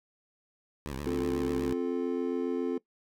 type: tone with vibrato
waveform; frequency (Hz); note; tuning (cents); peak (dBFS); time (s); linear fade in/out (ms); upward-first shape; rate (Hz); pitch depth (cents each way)
10% pulse; 69.3; C#2; 0; -27; 0.86-1.73; 0; triangle; 8.1; 180
type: chord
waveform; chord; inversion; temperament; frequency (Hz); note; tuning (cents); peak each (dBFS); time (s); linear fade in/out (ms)
triangle; F major; second; just; 261.9 / 349.2 / 436.5; C4 / F4 / A4; +2 / 0 / -14; -30 / -31 / -31; 1.06-2.78; 5
effects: noise-tail reverb RT60 0.1 s tail -20 dB re dry